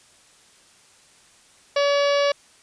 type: harmonic tone with a mistuned harmonic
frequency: 569 Hz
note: C#5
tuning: 45 cents sharp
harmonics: 1 / 2 / 3 / 4 / 5 / 6 / 7 / 8 / 9 / 10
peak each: -18 / -27 / -31 / -31 / -32 / -35 / -35 / -35 / -37 / -39 dBFS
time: 1.76-2.32 s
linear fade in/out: 5 ms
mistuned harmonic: 7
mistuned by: -23 cents
effects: white hiss -54 dBFS RMS until 2.62 s + resampled to 22050 Hz